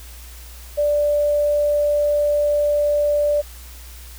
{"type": "tone", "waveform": "sine", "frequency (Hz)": 587.3, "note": "D5", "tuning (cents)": 0, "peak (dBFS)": -15, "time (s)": [0.77, 3.42], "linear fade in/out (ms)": 20, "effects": ["added 60 Hz sine -37 dBFS peak until 4.18 s", "white hiss -43 dBFS RMS until 4.18 s"]}